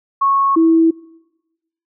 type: tone pair in turn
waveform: sine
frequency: 1100 / 327 Hz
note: C#6 / E4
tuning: -14 / -14 cents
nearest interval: octave + major sixth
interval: 2100 cents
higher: first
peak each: -11 / -8 dBFS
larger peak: second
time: 0.21-0.56 / 0.56-0.91 s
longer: neither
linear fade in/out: 10 ms
effects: noise-tail reverb RT60 1.0 s tail -23 dB re dry